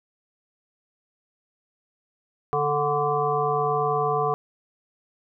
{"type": "harmonic tone with a mistuned harmonic", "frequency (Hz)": 146.83, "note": "D3", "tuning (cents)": 0, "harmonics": [1, 3, 5, 7, 8], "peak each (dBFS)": [-31, -25, -26, -29, -27], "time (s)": [2.53, 4.34], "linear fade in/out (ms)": 0, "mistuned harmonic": 8, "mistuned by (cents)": -27, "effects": []}